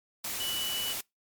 sine tone in noise, 2960 Hz, F#7, in tune, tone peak -32 dBFS, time 0.4-0.93 s, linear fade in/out 5 ms, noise white, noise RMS -35 dBFS, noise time 0.24-1.01 s, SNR 0 dB, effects noise-tail reverb RT60 0.2 s tail -26 dB re dry + MP3 96 kbps

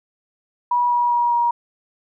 sine tone with pitch steps, 970 / 963.3 / 956.6 / 950 Hz, B5 / B5 / A#5 / A#5, -31 / -43 / +44 / +33 cents, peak -15 dBFS, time 0.71-1.51 s, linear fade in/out 5 ms, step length 200 ms, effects none

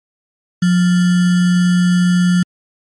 sine tone with sample-and-hold, 178.4 Hz, F3, 37 cents sharp, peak -9 dBFS, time 0.62-2.43 s, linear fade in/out 5 ms, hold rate 1575 Hz, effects MP3 48 kbps

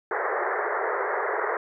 pink band-pass noise, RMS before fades -27 dBFS, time 0.11-1.57 s, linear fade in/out 2 ms, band 370 to 2000 Hz, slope 96 dB/octave, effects none

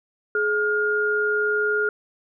sine tone pair together, 422.4 / 1419 Hz, G#4 / F6, +29 / +27 cents, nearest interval octave + major sixth, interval 2098 cents, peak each -23 / -21 dBFS, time 0.35-1.89 s, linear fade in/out 2 ms, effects none

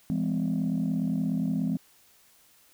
sine tone cluster, 168.7 / 205.6 / 255.7 Hz, E3 / G#3 / C4, +40 / -17 / -40 cents, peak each -28 dBFS, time 0.1-1.77 s, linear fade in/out 0 ms, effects tanh soft clip ceiling -20 dBFS + white hiss -60 dBFS RMS until 2.73 s

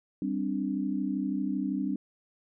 sine chord, G suspended fourth, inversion none, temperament just, 196 / 261.3 / 294 Hz, G3 / C4 / D4, 0 / -2 / +2 cents, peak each -32 dBFS, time 0.22-1.96 s, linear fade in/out 2 ms, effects none

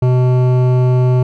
sine tone with hard clipping, 126.1 Hz, B2, 36 cents sharp, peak -11 dBFS, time 0.02-1.23 s, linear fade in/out 5 ms, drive 13 dB, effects none

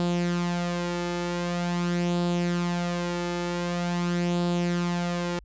sawtooth tone with flanger, 174.61 Hz, F3, in tune, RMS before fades -27 dBFS, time 0-5.39 s, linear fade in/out 0 ms, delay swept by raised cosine 0.24 to 2.34 ms, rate 0.45 Hz, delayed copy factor +0.5, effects added 50 Hz sine -48 dBFS peak until 5.44 s + resampled to 16000 Hz

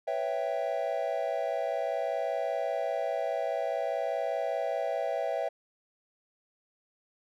triangle chord, C# half-diminished seventh, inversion third, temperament equal, 493.9 / 554.4 / 659.3 / 784 Hz, B4 / C#5 / E5 / G5, 0 / 0 / 0 / 0 cents, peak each -35 / -32 / -30 / -34 dBFS, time 0.07-5.49 s, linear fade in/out 10 ms, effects none

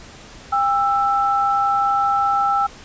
sine tone pair together, 800.7 / 1326 Hz, G5 / E6, +37 / +10 cents, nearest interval major sixth, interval 873 cents, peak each -18 dBFS, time 0.52-2.67 s, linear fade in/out 10 ms, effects pink hiss -41 dBFS RMS until 2.84 s + resampled to 16000 Hz

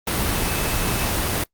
sine tone in noise, 2603 Hz, E7, 22 cents flat, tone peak -33 dBFS, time 0.36-1.09 s, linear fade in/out 5 ms, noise pink, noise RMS -22 dBFS, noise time 0.07-1.44 s, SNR -14 dB, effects noise-tail reverb RT60 0.1 s tail -25 dB re dry + Opus 32 kbps

